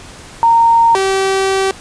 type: tone pair in turn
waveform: sine / sawtooth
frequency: 923 / 385.8 Hz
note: A#5 / G4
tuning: -17 / -28 cents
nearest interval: octave + minor third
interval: 1511 cents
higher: first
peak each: -6 / -8 dBFS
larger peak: first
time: 0.43-0.95 / 0.95-1.71 s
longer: second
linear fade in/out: 0 ms
effects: pink hiss -35 dBFS RMS until 1.8 s + resampled to 22050 Hz